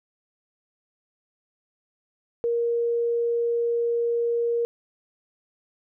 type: tone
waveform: sine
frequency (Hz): 469.8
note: A#4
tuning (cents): +13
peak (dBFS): -21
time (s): 2.44-4.65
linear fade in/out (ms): 0
effects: none